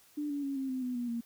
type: tone with pitch steps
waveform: sine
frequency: 295.6 / 285.9 / 276.4 / 267.3 / 258.5 / 250 / 241.8 / 233.8 Hz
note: D4 / D4 / C#4 / C4 / C4 / B3 / B3 / A#3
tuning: +11 / -46 / -5 / +37 / -21 / +21 / -36 / +5 cents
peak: -32 dBFS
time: 0.17-1.21 s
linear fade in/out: 10 ms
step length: 130 ms
effects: white hiss -62 dBFS RMS until 1.25 s